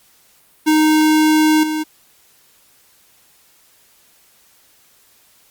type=tone with level steps; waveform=square; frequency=309.9 Hz; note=D#4; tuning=7 cents flat; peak=-11 / -19 dBFS; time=0.66-1.84 s; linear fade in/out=20 ms; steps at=1.63 s; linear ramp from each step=5 ms; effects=white hiss -53 dBFS RMS until 5.5 s + Opus 48 kbps